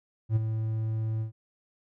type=tone with ADSR envelope; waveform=triangle; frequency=110.5 Hz; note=A2; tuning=8 cents sharp; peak=-17 dBFS; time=0.29-1.32 s; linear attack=70 ms; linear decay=21 ms; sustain=-8 dB; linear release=110 ms; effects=none